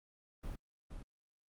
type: noise with echo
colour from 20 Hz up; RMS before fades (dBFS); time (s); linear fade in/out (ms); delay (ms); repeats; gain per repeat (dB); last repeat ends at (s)
brown; -42; 0.43-0.56; 10; 470; 1; -5; 1.03
effects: Opus 32 kbps